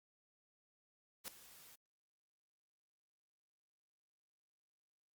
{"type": "noise with ADSR envelope", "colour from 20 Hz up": "white", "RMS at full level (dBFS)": -43, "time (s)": [1.24, 1.76], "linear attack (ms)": 39, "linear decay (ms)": 3, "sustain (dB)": -17, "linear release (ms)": 18, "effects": ["Opus 48 kbps"]}